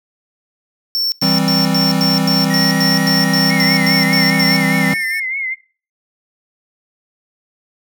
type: tone bursts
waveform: square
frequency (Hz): 5430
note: F8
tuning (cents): -50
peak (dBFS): -15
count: 14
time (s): 0.95-4.565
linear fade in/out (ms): 0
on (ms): 170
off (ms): 95
type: chord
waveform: square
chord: C major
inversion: first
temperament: equal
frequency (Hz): 164.81 / 196 / 261.6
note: E3 / G3 / C4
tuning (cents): 0 / 0 / 0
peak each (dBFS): -19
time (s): 1.22-4.94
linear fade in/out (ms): 5
type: tone with pitch glide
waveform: square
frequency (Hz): 1888 to 1797.5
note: A#6 to A6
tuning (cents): +22 to +36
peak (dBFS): -22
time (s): 2.5-5.2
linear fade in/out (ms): 5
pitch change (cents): -86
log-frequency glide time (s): 3.02-5.04
type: tone with vibrato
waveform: sine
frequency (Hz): 2118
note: C7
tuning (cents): +21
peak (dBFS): -18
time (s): 3.49-5.55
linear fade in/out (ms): 20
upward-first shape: triangle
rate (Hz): 4.9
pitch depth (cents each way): 86
effects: noise-tail reverb RT60 0.4 s tail -22 dB re dry